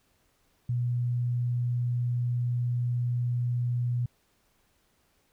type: tone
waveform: sine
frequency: 121.7 Hz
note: B2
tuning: 25 cents flat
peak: -25 dBFS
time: 0.69-4.06 s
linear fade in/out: 5 ms
effects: pink hiss -69 dBFS RMS until 5.32 s